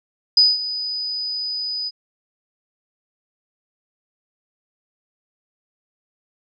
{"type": "tone with ADSR envelope", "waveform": "sine", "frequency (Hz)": 4978, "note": "D#8", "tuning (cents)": 0, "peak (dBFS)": -8, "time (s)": [0.37, 1.91], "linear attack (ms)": 4, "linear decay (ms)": 200, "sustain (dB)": -15, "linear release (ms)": 35, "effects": []}